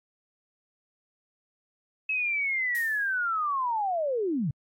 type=linear sweep; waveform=sine; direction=down; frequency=2589 to 123.47 Hz; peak=-25 dBFS; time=2.09-4.51 s; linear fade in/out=5 ms
type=noise with exponential decay; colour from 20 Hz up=violet; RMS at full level=-35 dBFS; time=2.75-3.21 s; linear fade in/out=0 ms; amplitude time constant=100 ms
effects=AAC 48 kbps